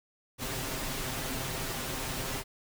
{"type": "noise with comb filter", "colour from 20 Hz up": "pink", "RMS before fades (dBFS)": -35, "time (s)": [0.38, 2.44], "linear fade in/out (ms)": 50, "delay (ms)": 7.6, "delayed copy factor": 0.55, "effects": []}